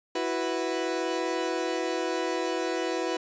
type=chord; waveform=30% pulse; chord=E suspended second; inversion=none; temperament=equal; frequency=329.6 / 370 / 493.9 Hz; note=E4 / F#4 / B4; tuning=0 / 0 / 0 cents; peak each=-29 dBFS; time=0.15-3.17 s; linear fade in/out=5 ms; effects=resampled to 16000 Hz